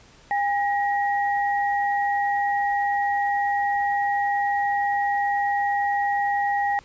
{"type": "tone pair together", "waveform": "sine", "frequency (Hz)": [810, 1899], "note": ["G#5", "A#6"], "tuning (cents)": [-43, 32], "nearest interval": "octave + minor third", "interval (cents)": 1475, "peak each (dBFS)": [-21, -27], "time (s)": [0.31, 6.79], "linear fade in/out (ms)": 0, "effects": ["pink hiss -52 dBFS RMS until 6.84 s", "resampled to 16000 Hz"]}